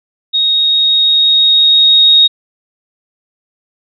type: tone with level ramp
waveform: sine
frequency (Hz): 3749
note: A#7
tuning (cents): +9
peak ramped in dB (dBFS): -9 to -3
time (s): 0.33-2.28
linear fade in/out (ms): 20
effects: none